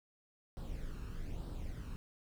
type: noise with flanger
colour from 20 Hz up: brown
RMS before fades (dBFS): -42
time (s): 0.57-1.96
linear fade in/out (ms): 0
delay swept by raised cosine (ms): 0.22 to 0.75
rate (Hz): 1.1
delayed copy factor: +0.6
effects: none